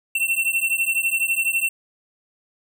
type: beating tone pair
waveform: square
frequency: 2700 / 2712 Hz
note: E7 / E7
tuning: +41 / +49 cents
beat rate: 12 Hz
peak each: -23 dBFS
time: 0.15-1.69 s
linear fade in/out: 5 ms
effects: none